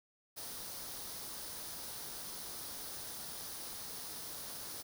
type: noise with comb filter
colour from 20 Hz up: white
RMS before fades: -45 dBFS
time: 0.36-4.83 s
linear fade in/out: 20 ms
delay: 0.2 ms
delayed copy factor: +0.5
effects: none